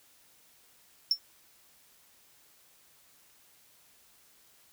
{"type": "tone with exponential decay", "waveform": "triangle", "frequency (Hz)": 5400, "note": "E8", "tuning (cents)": 41, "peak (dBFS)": -17, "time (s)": [1.11, 1.19], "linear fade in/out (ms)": 2, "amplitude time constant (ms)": 16, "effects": ["white hiss -62 dBFS RMS until 4.72 s"]}